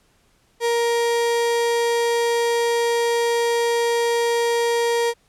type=tone; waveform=35% pulse; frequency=469 Hz; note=A#4; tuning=11 cents sharp; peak=-16 dBFS; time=0.6-5.14 s; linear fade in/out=50 ms; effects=pink hiss -61 dBFS RMS until 5.28 s + low-pass 11000 Hz 12 dB/octave